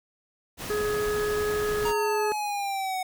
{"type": "noise", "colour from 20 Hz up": "pink", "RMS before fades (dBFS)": -35, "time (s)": [0.57, 1.94], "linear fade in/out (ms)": 50}
{"type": "harmonic tone", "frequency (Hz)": 420, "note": "G#4", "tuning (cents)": 19, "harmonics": [1, 3, 4], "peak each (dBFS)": [-25, -35, -36], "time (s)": [0.7, 2.32], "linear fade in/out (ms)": 0}
{"type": "exponential sweep", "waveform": "square", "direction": "down", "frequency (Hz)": [936, 740], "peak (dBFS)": -28, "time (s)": [1.85, 3.03], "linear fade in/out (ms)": 5}
{"effects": []}